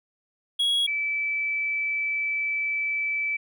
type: tone pair in turn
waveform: triangle / sine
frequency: 3322 / 2312 Hz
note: G#7 / D7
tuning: 0 / -28 cents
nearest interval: tritone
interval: 628 cents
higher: first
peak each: -19 / -24 dBFS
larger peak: first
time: 0.59-0.87 / 0.87-3.37 s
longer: second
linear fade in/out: 10 ms
effects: none